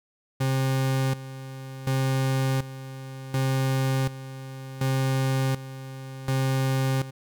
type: tone with tremolo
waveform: 40% pulse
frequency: 133 Hz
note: C3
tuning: 29 cents sharp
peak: -21 dBFS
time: 0.4-7.11 s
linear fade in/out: 10 ms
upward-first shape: square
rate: 0.68 Hz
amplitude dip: 80%
effects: none